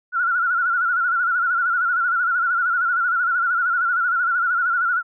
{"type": "tone with vibrato", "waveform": "sine", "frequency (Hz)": 1413, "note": "F6", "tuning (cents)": 20, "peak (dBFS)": -17, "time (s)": [0.12, 5.03], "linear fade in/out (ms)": 50, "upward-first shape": "sine", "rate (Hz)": 13, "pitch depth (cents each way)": 87, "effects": []}